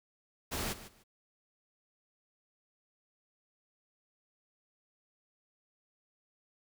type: noise with echo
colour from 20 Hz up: pink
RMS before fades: -36 dBFS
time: 0.51-0.74 s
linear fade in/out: 20 ms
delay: 150 ms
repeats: 2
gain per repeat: -14 dB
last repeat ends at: 1.04 s
effects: none